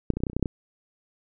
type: clicks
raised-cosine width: 3 ms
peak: -7 / -29 / -15 / -25 / -9 / -15 / -21 / -28 / -10 / -25 / -8 / -15 dBFS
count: 12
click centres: 0.103 / 0.137 / 0.17 / 0.204 / 0.236 / 0.268 / 0.299 / 0.332 / 0.366 / 0.396 / 0.427 / 0.458 s
effects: none